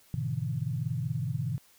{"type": "chord", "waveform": "sine", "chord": "E dominant seventh", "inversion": "first", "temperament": "just", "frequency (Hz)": [103.01, 123.61, 148.33, 164.81], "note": ["G#2", "B2", "D3", "E3"], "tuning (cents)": [-14, 2, 18, 0], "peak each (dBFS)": [-37, -32, -34, -37], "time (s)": [0.14, 1.58], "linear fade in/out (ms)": 0, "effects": ["white hiss -61 dBFS RMS until 1.78 s"]}